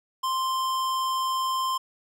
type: tone with hard clipping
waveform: sine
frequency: 1046.5 Hz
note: C6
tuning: in tune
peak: -26 dBFS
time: 0.23-1.78 s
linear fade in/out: 10 ms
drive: 18 dB
effects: none